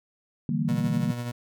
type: chord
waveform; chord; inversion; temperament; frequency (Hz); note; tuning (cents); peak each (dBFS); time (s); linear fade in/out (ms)
sine; E half-diminished seventh; third; equal with one note detuned; 148.28 / 164.81 / 196 / 233.1; D3 / E3 / G3 / Bb3; +17 / 0 / 0 / 0; -29 / -29 / -30 / -28; 0.49-1.11; 2
type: tone with tremolo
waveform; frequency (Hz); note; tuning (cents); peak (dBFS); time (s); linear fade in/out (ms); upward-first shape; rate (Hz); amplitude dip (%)
30% pulse; 120.6; B2; -41; -26; 0.68-1.32; 10; sine; 12; 40
effects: none